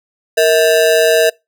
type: ring-modulated tone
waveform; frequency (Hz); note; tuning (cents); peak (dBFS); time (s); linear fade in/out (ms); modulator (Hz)
square; 554.4; C#5; 0; -6; 0.37-1.3; 10; 88.2
effects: noise-tail reverb RT60 0.2 s tail -23 dB re dry